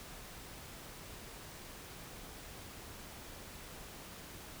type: silence
effects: pink hiss -50 dBFS RMS until 4.6 s